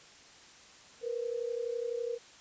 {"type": "tone pair together", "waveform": "sine", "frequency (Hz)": [466.2, 498.1], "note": ["A#4", "B4"], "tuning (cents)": [0, 15], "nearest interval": "minor second", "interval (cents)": 115, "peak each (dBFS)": [-34, -37], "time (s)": [1.01, 2.19], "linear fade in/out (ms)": 50, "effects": ["white hiss -55 dBFS RMS until 2.4 s", "resampled to 16000 Hz"]}